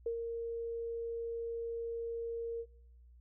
sine tone with ADSR envelope, 463.3 Hz, A#4, 11 cents flat, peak -31 dBFS, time 0.06-2.66 s, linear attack 4 ms, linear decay 93 ms, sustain -5 dB, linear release 60 ms, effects noise-tail reverb RT60 0.8 s tail -22 dB re dry + added 60 Hz sine -56 dBFS peak until 3.2 s

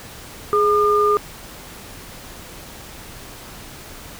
sine tone pair together, 417.9 / 1209 Hz, G#4 / D6, +11 / +50 cents, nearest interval octave + tritone, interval 1839 cents, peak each -16 dBFS, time 0.53-1.17 s, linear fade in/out 0 ms, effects pink hiss -38 dBFS RMS until 4.19 s

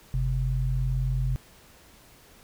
sine tone pair together, 49.17 / 129.2 Hz, G1 / C3, +6 / -21 cents, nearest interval octave + perfect fourth, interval 1673 cents, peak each -26 dBFS, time 0.14-1.36 s, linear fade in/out 0 ms, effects pink hiss -54 dBFS RMS until 2.43 s

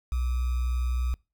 sine tone with sample-and-hold, 61.74 Hz, B1, in tune, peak -24 dBFS, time 0.12-1.14 s, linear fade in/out 0 ms, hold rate 1225 Hz, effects noise-tail reverb RT60 0.3 s tail -25 dB re dry

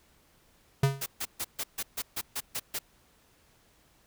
square tone with exponential decay, 137.1 Hz, C#3, 19 cents flat, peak -19 dBFS, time 0.83-1.06 s, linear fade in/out 5 ms, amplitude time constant 50 ms
white noise bursts, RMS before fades -33 dBFS, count 10, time 1.01-2.79 s, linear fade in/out 10 ms, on 52 ms, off 140 ms
effects pink hiss -64 dBFS RMS until 4.06 s

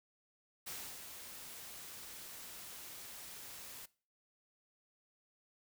white noise with ADSR envelope, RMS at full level -44 dBFS, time 0.66-3.86 s, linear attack 13 ms, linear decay 310 ms, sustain -6 dB, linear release 8 ms, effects noise-tail reverb RT60 0.4 s tail -21 dB re dry

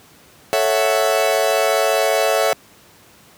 40% pulse chord, F# minor seventh, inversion first, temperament equal, 440 / 554.4 / 659.3 / 740 Hz, A4 / C#5 / E5 / F#5, 0 / 0 / 0 / 0 cents, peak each -21 / -19 / -18 / -22 dBFS, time 0.53-2.53 s, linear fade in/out 0 ms, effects pink hiss -48 dBFS RMS until 3.37 s + high-pass 100 Hz 12 dB/octave

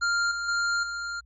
square tone with level steps, 1396.9 Hz, F6, in tune, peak -23 / -29 / -24 / -31 dBFS, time 0.01-1.21 s, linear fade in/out 20 ms, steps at 0.31 / 0.48 / 0.83 s, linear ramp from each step 5 ms, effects added 60 Hz sine -53 dBFS peak until 1.25 s + MP3 32 kbps

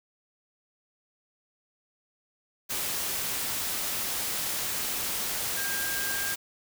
sine tone in noise, 1604 Hz, G6, 39 cents sharp, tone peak -33 dBFS, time 5.56-6.35 s, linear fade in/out 20 ms, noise white, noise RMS -31 dBFS, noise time 2.69-6.36 s, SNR -5 dB, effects none

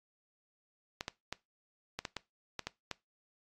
clicks, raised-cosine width 0.2 ms, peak -19 dBFS, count 9, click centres 1.009 / 1.081 / 1.326 / 1.99 / 2.052 / 2.167 / 2.593 / 2.67 / 2.913 s, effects noise-tail reverb RT60 0.2 s tail -21 dB re dry + AAC 32 kbps

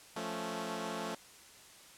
10% pulse chord, F augmented, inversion none, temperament equal, 174.61 / 220 / 277.2 Hz, F3 / A3 / C#4, 0 / 0 / 0 cents, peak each -34 / -31 / -36 dBFS, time 0.16-1.15 s, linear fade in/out 5 ms, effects white hiss -56 dBFS RMS until 1.97 s + low-pass 10000 Hz 12 dB/octave

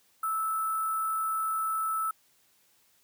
sine tone with sample-and-hold, 1313 Hz, E6, 7 cents flat, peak -27 dBFS, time 0.23-2.11 s, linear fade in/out 5 ms, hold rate 11025 Hz, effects white hiss -66 dBFS RMS until 3.03 s + high-pass 60 Hz 12 dB/octave

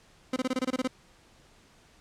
30% pulse tone bursts, 257 Hz, C4, 31 cents flat, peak -23 dBFS, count 10, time 0.33-0.876 s, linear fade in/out 5 ms, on 33 ms, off 24 ms, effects pink hiss -59 dBFS RMS until 2 s + low-pass 8000 Hz 12 dB/octave

